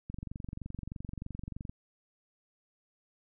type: click train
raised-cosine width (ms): 5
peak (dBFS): -27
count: 38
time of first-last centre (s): 0.1-1.695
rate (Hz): 23.2
effects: none